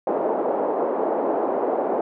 white band-pass noise, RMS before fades -23 dBFS, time 0.07-2.01 s, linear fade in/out 2 ms, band 300 to 740 Hz, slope 24 dB/octave, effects none

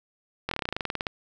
slowing click train, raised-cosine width 0.3 ms, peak -12 dBFS, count 16, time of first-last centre 0.49-1.068 s, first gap 23 ms, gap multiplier 1.07, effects none

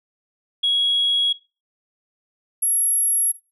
sine tone pair in turn, 3322 / 11229 Hz, G#7 / F9, 0 / +8 cents, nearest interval octave + major sixth, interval 2108 cents, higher second, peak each -15 dBFS, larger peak neither, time 0.63-1.33 / 2.62-3.32 s, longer neither, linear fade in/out 10 ms, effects noise-tail reverb RT60 0.3 s tail -19 dB re dry + tanh soft clip ceiling -12 dBFS

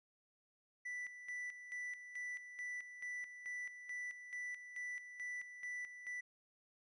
triangle tone with tremolo, 1975.5 Hz, B6, in tune, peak -40 dBFS, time 0.85-6.21 s, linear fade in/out 10 ms, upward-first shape square, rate 2.3 Hz, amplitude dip 65%, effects resampled to 24000 Hz

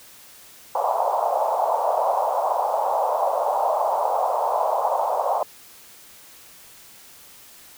pink band-pass noise, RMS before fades -22 dBFS, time 0.75-5.43 s, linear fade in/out 2 ms, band 570 to 1000 Hz, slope 48 dB/octave, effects white hiss -47 dBFS RMS until 7.77 s

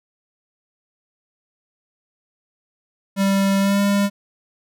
square tone with pitch glide, 196 to 200.8 Hz, G3 to G3, 0 to +42 cents, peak -16 dBFS, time 3.16-4.1 s, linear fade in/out 50 ms, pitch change +42 cents, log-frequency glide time 3.59-3.8 s, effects none

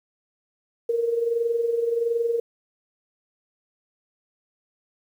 sine tone with amplitude modulation, 466.2 Hz, A#4, in tune, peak -18 dBFS, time 0.89-2.4 s, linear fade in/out 5 ms, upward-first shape sine, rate 21.4 Hz, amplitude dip 60%, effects 9-bit

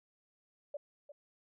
sine tone with echo, 580 Hz, D5, 22 cents flat, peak -37 dBFS, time 0.74-0.77 s, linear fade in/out 5 ms, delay 350 ms, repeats 1, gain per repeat -12 dB, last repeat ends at 1.12 s, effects none

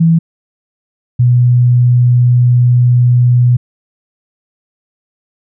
sine tone pair in turn, 164.81 / 122.83 Hz, E3 / B2, 0 / -9 cents, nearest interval perfect fourth, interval 509 cents, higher first, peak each -5 dBFS, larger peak neither, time 0-0.19 / 1.19-3.57 s, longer second, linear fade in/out 10 ms, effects none

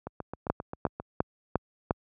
two click trains, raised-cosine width 1 ms, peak -10 / -21 dBFS, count 5 / 8, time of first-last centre 0.5-1.908 / 0.07-1 s, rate 2.84 / 7.53 Hz, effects high-pass 60 Hz 12 dB/octave

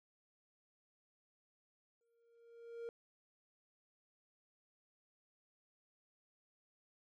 triangle tone with exponential growth, 466.2 Hz, A#4, in tune, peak -39 dBFS, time 2.01-2.89 s, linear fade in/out 1 ms, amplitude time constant 190 ms, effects none

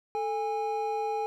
triangle tone pair together, 440 / 819.6 Hz, A4 / G#5, 0 / -23 cents, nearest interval major seventh, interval 1077 cents, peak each -30 / -28 dBFS, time 0.15-1.26 s, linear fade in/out 0 ms, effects none

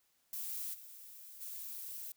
violet noise with level steps, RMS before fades -41 / -53 / -45 dBFS, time 0.33-2.12 s, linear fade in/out 2 ms, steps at 0.73 / 1.4 s, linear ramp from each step 20 ms, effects white hiss -75 dBFS RMS until 2.16 s

